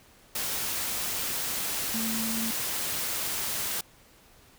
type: tone in noise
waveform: sine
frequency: 224.7 Hz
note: A3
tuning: 37 cents sharp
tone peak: -31 dBFS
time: 1.94-2.51 s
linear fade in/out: 5 ms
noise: white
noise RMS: -31 dBFS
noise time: 0.35-3.81 s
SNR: -3 dB
effects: pink hiss -57 dBFS RMS until 4.58 s